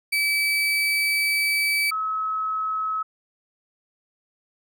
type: tone pair in turn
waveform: 35% pulse / sine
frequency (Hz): 2300 / 1287.1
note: D7 / E6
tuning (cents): -37 / -42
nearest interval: minor seventh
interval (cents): 1005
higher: first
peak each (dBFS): -18 / -23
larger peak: first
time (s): 0.12-1.91 / 1.91-3.03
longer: first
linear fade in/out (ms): 10
effects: none